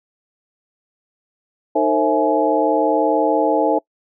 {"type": "tone cluster", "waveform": "sine", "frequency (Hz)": [309, 453.5, 534, 660, 843], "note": ["D#4", "A#4", "C5", "E5", "G#5"], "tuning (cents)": [-12, -48, 35, 2, 26], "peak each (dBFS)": -20, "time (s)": [1.75, 3.79], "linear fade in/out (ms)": 10, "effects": ["noise-tail reverb RT60 0.1 s tail -25 dB re dry"]}